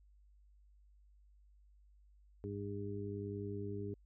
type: harmonic tone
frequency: 101.2 Hz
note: G#2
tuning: 44 cents flat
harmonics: 1 / 2 / 3 / 4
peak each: -43 / -47 / -47 / -44 dBFS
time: 2.44-3.94 s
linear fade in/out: 0 ms
effects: added 50 Hz sine -62 dBFS peak until 4.05 s